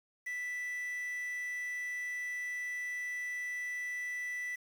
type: tone with quantisation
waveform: triangle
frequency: 1975.5 Hz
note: B6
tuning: in tune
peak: -34 dBFS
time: 0.26-4.56 s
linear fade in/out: 10 ms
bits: 9
effects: none